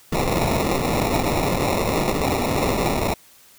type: noise with sample-and-hold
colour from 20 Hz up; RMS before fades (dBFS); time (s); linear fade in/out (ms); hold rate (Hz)
blue; -21; 0.12-3.14; 5; 1575
effects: white hiss -51 dBFS RMS until 3.58 s